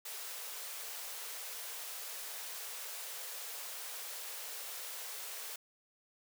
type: high-pass noise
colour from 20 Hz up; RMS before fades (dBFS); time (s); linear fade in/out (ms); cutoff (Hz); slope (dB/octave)
white; -44; 0.05-5.56; 5; 410; 96
effects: none